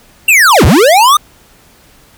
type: linear two-way sweep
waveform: square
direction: down then up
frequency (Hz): 2794 to 54 to 1246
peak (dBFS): -4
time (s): 0.28-1.17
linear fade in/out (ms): 5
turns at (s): 0.65
effects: pink hiss -44 dBFS RMS until 2.17 s